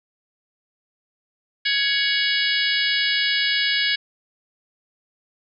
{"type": "harmonic tone with a mistuned harmonic", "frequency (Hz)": 557, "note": "C#5", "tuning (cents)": 8, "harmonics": [3, 4, 5, 6, 7, 8, 9], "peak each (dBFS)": [-24, -25, -26, -27, -27, -28, -29], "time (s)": [1.65, 3.96], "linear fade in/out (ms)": 10, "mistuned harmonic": 5, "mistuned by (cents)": 69, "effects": []}